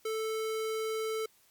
square tone, 440 Hz, A4, in tune, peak -32 dBFS, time 0.05-1.26 s, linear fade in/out 5 ms, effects white hiss -65 dBFS RMS until 1.5 s + MP3 96 kbps

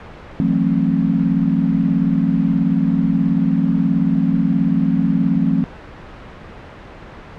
sine chord, F# half-diminished seventh, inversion third, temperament just, 166.5 / 185 / 222 / 266.4 Hz, E3 / F#3 / A3 / C4, +18 / 0 / +16 / +31 cents, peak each -19 dBFS, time 0.4-5.64 s, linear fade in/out 0 ms, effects pink hiss -36 dBFS RMS until 7.38 s + low-pass 2000 Hz 12 dB/octave

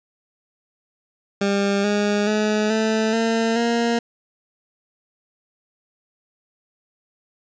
20% pulse tone with pitch steps, 199.7 / 206.1 / 212.8 / 219.7 / 226.8 / 234.1 Hz, G3 / G#3 / G#3 / A3 / A#3 / A#3, +32 / -13 / +42 / -2 / -47 / +8 cents, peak -13 dBFS, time 1.41-3.99 s, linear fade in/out 5 ms, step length 430 ms, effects resampled to 16000 Hz + 9-bit

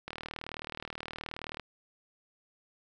click train, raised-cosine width 0.3 ms, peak -22 dBFS, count 60, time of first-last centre 0.08-1.597 s, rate 38.9 Hz, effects none

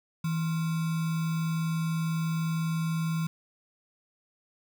sine tone with sample-and-hold, 163 Hz, E3, 19 cents flat, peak -26 dBFS, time 0.24-3.27 s, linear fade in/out 5 ms, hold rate 1225 Hz, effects none

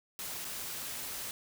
white noise with dropouts, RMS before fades -40 dBFS, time 0.19-1.31 s, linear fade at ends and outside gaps 1 ms, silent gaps 0.446-0.45 s, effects none

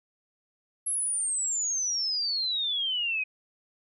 sine exponential sweep, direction down, 11175 to 2489 Hz, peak -26 dBFS, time 0.86-3.24 s, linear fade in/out 10 ms, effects none

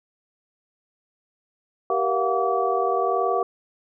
sine tone cluster, 389.7 / 471.6 / 686 / 727 / 1149 Hz, G4 / A#4 / F5 / F#5 / D6, -10 / +20 / -31 / -31 / -38 cents, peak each -26 dBFS, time 1.9-3.43 s, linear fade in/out 2 ms, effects none

